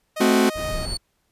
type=tone with tremolo; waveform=sawtooth; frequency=622.3 Hz; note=D#5; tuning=in tune; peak=-22 dBFS; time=0.16-0.86 s; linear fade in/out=10 ms; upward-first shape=sine; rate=2.5 Hz; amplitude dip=45%
type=chord; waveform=40% pulse; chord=F# diminished; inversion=first; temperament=equal with one note detuned; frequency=218.5 / 261.6 / 370 Hz; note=A3 / C4 / F#4; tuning=-12 / 0 / 0 cents; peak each=-19 dBFS; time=0.2-0.5 s; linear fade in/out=10 ms
type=tone with exponential growth; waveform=35% pulse; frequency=4440 Hz; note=C#8; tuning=2 cents sharp; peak=-24 dBFS; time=0.37-0.97 s; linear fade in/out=2 ms; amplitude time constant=130 ms
type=noise; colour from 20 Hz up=brown; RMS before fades=-29 dBFS; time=0.54-0.98 s; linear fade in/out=50 ms
effects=pink hiss -69 dBFS RMS until 1.31 s + resampled to 32000 Hz